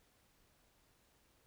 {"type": "silence", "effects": ["pink hiss -72 dBFS RMS until 1.46 s"]}